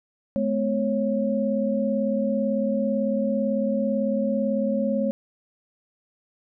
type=tone cluster; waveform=sine; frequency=213.2 / 251.2 / 549 Hz; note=G#3 / B3 / C#5; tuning=+46 / +30 / -17 cents; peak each=-24 / -28 / -25 dBFS; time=0.36-5.11 s; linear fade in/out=0 ms; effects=none